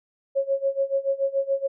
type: tone with tremolo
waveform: sine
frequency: 547 Hz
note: C#5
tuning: 23 cents flat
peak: -18 dBFS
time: 0.35-1.68 s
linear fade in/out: 20 ms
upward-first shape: sine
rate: 7 Hz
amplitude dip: 90%
effects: none